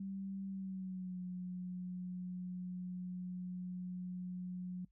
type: tone with pitch glide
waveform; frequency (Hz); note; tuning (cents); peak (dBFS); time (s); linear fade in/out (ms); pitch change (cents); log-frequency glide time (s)
sine; 194.2 to 181.2; G3 to F#3; -16 to -36; -40; 0-4.85; 5; -120; 0.47-1.2
effects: noise-tail reverb RT60 0.1 s tail -25 dB re dry + added 50 Hz sine -70 dBFS peak until 4.91 s